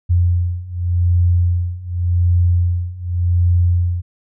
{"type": "beating tone pair", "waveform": "sine", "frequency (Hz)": [87.31, 88.18], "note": ["F2", "F2"], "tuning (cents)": [0, 17], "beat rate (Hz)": 0.87, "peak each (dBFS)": [-17, -15], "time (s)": [0.09, 4.02], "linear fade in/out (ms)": 20, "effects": []}